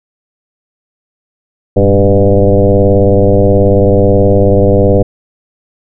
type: tone with frequency modulation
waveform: sine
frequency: 293.7 Hz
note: D4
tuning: in tune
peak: -4 dBFS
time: 1.76-5.03 s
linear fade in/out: 10 ms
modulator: 101 Hz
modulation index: 3
effects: none